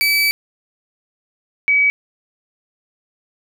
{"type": "tone pair in turn", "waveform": ["30% pulse", "sine"], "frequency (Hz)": [2300, 2276], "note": ["D7", "C#7"], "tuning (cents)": [-37, 45], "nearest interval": "unison", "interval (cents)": 18, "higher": "first", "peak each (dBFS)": -11, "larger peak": "neither", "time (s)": [[0.01, 0.31], [1.68, 1.9]], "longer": "first", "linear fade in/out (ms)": 0, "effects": []}